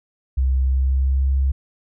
sine tone with pitch glide, 65.41 to 67.29 Hz, C2 to C2, 0 to +49 cents, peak -15 dBFS, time 0.37-1.52 s, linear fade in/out 10 ms, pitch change +49 cents, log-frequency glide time 0.61-1.31 s, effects none

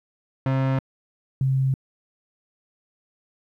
35% pulse / sine tone pair in turn, 133.2 / 133.2 Hz, C3 / C3, +31 / +31 cents, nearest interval unison, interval 0 cents, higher neither, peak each -18 dBFS, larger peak neither, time 0.46-0.79 / 1.41-1.74 s, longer neither, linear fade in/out 2 ms, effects low-pass 2000 Hz 12 dB/octave + 10-bit

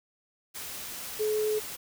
sine tone in noise, 428.1 Hz, A4, 47 cents flat, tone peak -25 dBFS, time 1.19-1.6 s, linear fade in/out 20 ms, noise white, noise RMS -39 dBFS, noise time 0.54-1.77 s, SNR +11 dB, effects none

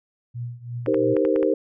sine tone with tremolo, 120.2 Hz, B2, 46 cents flat, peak -26 dBFS, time 0.34-1.15 s, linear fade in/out 20 ms, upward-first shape triangle, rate 2.9 Hz, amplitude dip 90%
clicks, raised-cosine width 0.5 ms, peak -18 dBFS, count 6, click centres 0.862 / 0.944 / 1.167 / 1.251 / 1.361 / 1.429 s
sine chord, C minor seventh, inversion first, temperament equal, 311.1 / 392 / 466.2 / 523.3 Hz, Eb4 / G4 / Bb4 / C5, 0 / 0 / 0 / 0 cents, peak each -23 dBFS, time 0.87-1.54 s, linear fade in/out 5 ms
effects none

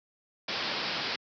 white low-pass noise, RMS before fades -33 dBFS, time 0.48-1.16 s, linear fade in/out 5 ms, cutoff 5200 Hz, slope 96 dB/octave, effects high-pass 150 Hz 12 dB/octave

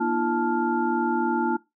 sine tone cluster, 237.3 / 300.4 / 340.2 / 875 / 1398 Hz, A#3 / D4 / F4 / A5 / F6, +31 / +39 / -45 / -10 / +1 cents, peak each -27 / -31 / -26 / -26 / -32 dBFS, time 0-1.57 s, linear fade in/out 10 ms, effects noise-tail reverb RT60 0.2 s tail -20 dB re dry

